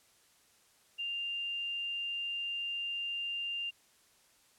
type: tone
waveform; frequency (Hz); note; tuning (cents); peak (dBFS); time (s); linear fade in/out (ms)
sine; 2794; F7; 0; -34; 0.98-3.71; 20
effects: white hiss -66 dBFS RMS until 4.58 s + low-pass 11000 Hz 12 dB/octave